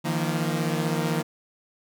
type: chord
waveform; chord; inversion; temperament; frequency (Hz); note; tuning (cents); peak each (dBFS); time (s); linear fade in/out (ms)
sawtooth; Eb suspended second; none; equal with one note detuned; 155.56 / 171.32 / 233.1; Eb3 / F3 / Bb3; 0 / -33 / 0; -23 / -24 / -27; 0.04-1.23; 20
effects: none